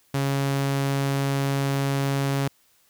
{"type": "tone", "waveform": "sawtooth", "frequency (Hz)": 138.2, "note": "C#3", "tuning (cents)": -5, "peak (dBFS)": -18, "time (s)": [0.14, 2.48], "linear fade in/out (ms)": 5, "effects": ["white hiss -62 dBFS RMS until 2.89 s"]}